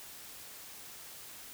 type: silence
effects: white hiss -49 dBFS RMS until 1.53 s